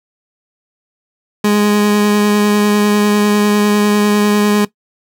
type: tone with vibrato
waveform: 30% pulse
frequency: 207.7 Hz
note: G#3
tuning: in tune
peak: -7 dBFS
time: 1.44-4.65 s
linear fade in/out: 5 ms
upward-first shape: sine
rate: 10 Hz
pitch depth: 10 cents each way
effects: noise-tail reverb RT60 0.1 s tail -18 dB re dry